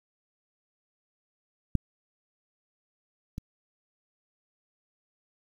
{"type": "clicks", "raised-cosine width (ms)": 5, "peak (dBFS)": [-11, -22], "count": 2, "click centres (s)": [1.753, 3.381], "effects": ["8-bit"]}